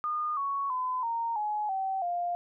sine tone with pitch steps, 1220 / 1112.3 / 1014.1 / 924.6 / 843 / 768.6 / 700.7 Hz, D#6 / C#6 / B5 / A#5 / G#5 / G5 / F5, -34 / +6 / +46 / -14 / +26 / -34 / +6 cents, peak -28 dBFS, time 0.04-2.35 s, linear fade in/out 0 ms, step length 330 ms, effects none

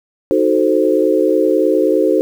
sine chord, D# diminished seventh, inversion none, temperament equal, 311.1 / 370 / 440 / 523.3 Hz, D#4 / F#4 / A4 / C5, 0 / 0 / 0 / 0 cents, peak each -16 dBFS, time 0.31-2.21 s, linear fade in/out 0 ms, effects 7-bit

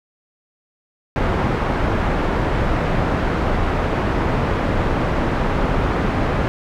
pink low-pass noise, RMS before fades -19 dBFS, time 1.16-6.48 s, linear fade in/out 0 ms, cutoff 1500 Hz, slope 12 dB/octave, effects none

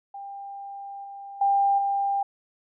sine tone with level steps, 796 Hz, G5, 26 cents sharp, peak -35 / -37 / -18 / -22 dBFS, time 0.14-2.23 s, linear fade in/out 5 ms, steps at 1.04 / 1.41 / 1.78 s, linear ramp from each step 5 ms, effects none

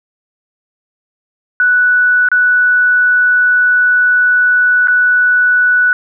sine tone with dropouts, 1480 Hz, F#6, in tune, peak -7 dBFS, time 1.6-5.93 s, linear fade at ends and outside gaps 1 ms, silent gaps 2.287-2.316 / 4.873-4.882 s, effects none

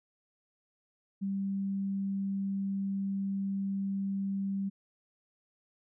sine tone, 196 Hz, G3, in tune, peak -30 dBFS, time 1.21-4.7 s, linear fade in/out 20 ms, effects none

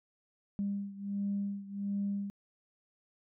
sine beating tone pair, 200 / 201.4 Hz, G3 / G3, +35 / +47 cents, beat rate 1.4 Hz, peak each -34 / -37 dBFS, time 0.59-2.3 s, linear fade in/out 0 ms, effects tanh soft clip ceiling -25 dBFS

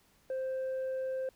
sine tone with tanh clipping, 523.3 Hz, C5, in tune, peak -33 dBFS, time 0.3-1.29 s, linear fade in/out 2 ms, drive 2 dB, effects pink hiss -67 dBFS RMS until 1.35 s

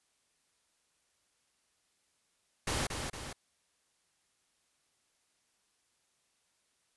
pink noise with echo, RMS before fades -33 dBFS, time 2.67-2.87 s, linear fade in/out 5 ms, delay 230 ms, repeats 2, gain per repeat -5 dB, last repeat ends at 3.33 s, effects white hiss -75 dBFS RMS until 6.96 s + resampled to 24000 Hz

